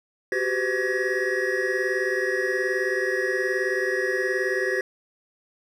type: tone cluster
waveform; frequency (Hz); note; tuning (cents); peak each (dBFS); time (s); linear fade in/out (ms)
triangle; 372.9 / 391.7 / 509 / 1679 / 1902; F#4 / G4 / C5 / G#6 / A#6; +14 / -1 / -48 / +18 / +34; -27; 0.32-4.81; 2
effects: none